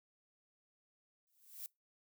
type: noise with exponential growth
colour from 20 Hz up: violet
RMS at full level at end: -43 dBFS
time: 1.27-1.66 s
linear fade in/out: 0 ms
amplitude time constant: 84 ms
effects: noise-tail reverb RT60 0.2 s tail -24 dB re dry